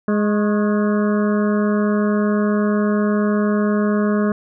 harmonic tone with a mistuned harmonic, 208.3 Hz, G#3, 5 cents sharp, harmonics 1 / 2 / 3 / 5 / 6 / 7 / 8, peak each -16 / -22 / -26 / -30 / -32 / -33 / -34 dBFS, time 0.08-4.32 s, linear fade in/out 2 ms, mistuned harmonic 5, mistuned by +69 cents, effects none

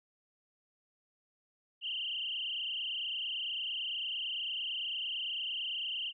sine tone with frequency modulation, 2960 Hz, F#7, in tune, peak -34 dBFS, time 1.81-6.13 s, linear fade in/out 50 ms, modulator 28.9 Hz, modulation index 6.5, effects none

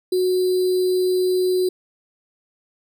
sine tone with sample-and-hold, 367.2 Hz, F#4, 13 cents flat, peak -16 dBFS, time 0.12-1.69 s, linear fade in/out 5 ms, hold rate 4410 Hz, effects none

